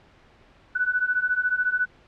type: beating tone pair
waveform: sine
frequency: 1480 / 1494 Hz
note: F#6 / F#6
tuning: 0 / +16 cents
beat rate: 14 Hz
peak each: -25 / -23 dBFS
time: 0.75-1.86 s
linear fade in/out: 10 ms
effects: pink hiss -55 dBFS RMS until 2.07 s + low-pass 3000 Hz 12 dB/octave